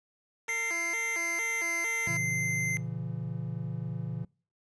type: tone with vibrato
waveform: 10% pulse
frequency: 392 Hz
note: G4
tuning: in tune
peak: -30 dBFS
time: 0.48-2.17 s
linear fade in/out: 2 ms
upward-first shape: square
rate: 2.2 Hz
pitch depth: 260 cents each way
type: tone with pitch glide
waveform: square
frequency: 2093 to 2080 Hz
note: C7 to C7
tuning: 0 to -11 cents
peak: -30 dBFS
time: 0.49-2.77 s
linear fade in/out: 0 ms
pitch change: -11 cents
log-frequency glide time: 0.85-1.68 s
type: chord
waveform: triangle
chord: A# diminished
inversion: none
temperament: just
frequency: 116.54 / 139.85 / 167.82 Hz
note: A#2 / C#3 / E3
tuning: 0 / +16 / +31 cents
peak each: -35 dBFS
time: 2.07-4.25 s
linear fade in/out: 5 ms
effects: noise-tail reverb RT60 0.4 s tail -25 dB re dry + resampled to 22050 Hz